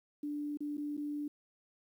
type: tone with dropouts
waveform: sine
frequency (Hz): 293.7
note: D4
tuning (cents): 0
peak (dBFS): -35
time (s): 0.23-1.28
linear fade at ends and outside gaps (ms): 5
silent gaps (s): 0.573-0.605 / 0.771-0.778 / 0.969-0.976
effects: 11-bit